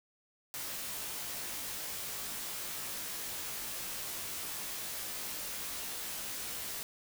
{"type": "noise with comb filter", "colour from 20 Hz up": "white", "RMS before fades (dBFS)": -40, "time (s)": [0.54, 6.83], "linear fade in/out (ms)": 0, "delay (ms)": 18, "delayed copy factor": -0.85, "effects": []}